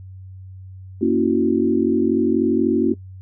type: chord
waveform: sine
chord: F# dominant seventh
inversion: first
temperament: equal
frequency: 233.1 / 277.2 / 329.6 / 370 Hz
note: A#3 / C#4 / E4 / F#4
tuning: 0 / 0 / 0 / 0 cents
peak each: -20 dBFS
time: 1.01-2.94 s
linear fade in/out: 10 ms
effects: noise-tail reverb RT60 0.1 s tail -18 dB re dry + added 94 Hz sine -35 dBFS peak until 3.21 s